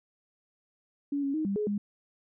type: tone with pitch steps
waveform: sine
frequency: 284.1 / 277 / 312.3 / 198.4 / 421.2 / 204.7 Hz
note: C#4 / C#4 / D#4 / G3 / G#4 / G#3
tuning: +43 / -1 / +7 / +21 / +24 / -25 cents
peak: -27 dBFS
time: 1.12-1.78 s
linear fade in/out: 5 ms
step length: 110 ms
effects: none